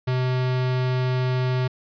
square tone, 127.6 Hz, C3, 43 cents flat, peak -21 dBFS, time 0.07-1.68 s, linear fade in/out 10 ms, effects resampled to 11025 Hz

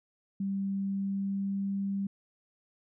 sine tone with pitch glide, 196 to 197.25 Hz, G3 to G3, 0 to +11 cents, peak -29 dBFS, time 0.4-2.07 s, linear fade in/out 5 ms, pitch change +11 cents, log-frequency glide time 0.79-1.77 s, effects none

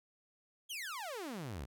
sawtooth exponential sweep, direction down, 3377 to 58.27 Hz, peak -37 dBFS, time 0.69-1.66 s, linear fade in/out 20 ms, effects none

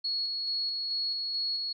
sine tone with tremolo, 4343 Hz, C#8, 36 cents flat, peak -28 dBFS, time 0.04-1.73 s, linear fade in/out 10 ms, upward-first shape square, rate 2.3 Hz, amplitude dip 25%, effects none

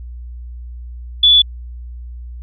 sine tone, 3446 Hz, A7, 37 cents flat, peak -6 dBFS, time 1.23-1.42 s, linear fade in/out 5 ms, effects added 60 Hz sine -28 dBFS peak until 2.42 s

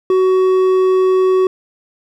triangle tone with hard clipping, 374.1 Hz, F#4, 19 cents sharp, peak -11 dBFS, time 0.1-1.47 s, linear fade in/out 2 ms, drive 9 dB, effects none

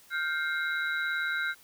sine tone cluster, 1406 / 1564 / 2127 / 3906 Hz, F6 / G6 / C7 / B7, +11 / -4 / +28 / -20 cents, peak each -32 / -31 / -37 / -39 dBFS, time 0.1-1.55 s, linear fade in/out 50 ms, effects white hiss -57 dBFS RMS until 1.63 s

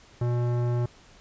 sine tone with tanh clipping, 120.9 Hz, B2, 36 cents flat, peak -25 dBFS, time 0.21-0.86 s, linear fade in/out 5 ms, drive 17 dB, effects pink hiss -54 dBFS RMS until 1.2 s + resampled to 16000 Hz

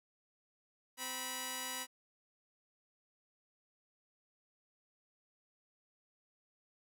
5% pulse tone pair together, 258.2 / 975 Hz, C4 / B5, -23 / -23 cents, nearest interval octave + major seventh, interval 2300 cents, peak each -34 / -28 dBFS, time 0.97-1.87 s, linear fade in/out 50 ms, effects none

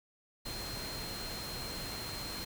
sine tone in noise, 4186 Hz, C8, in tune, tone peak -43 dBFS, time 0.45-2.45 s, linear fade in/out 10 ms, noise pink, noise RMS -42 dBFS, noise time 0.45-2.45 s, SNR -4 dB, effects none

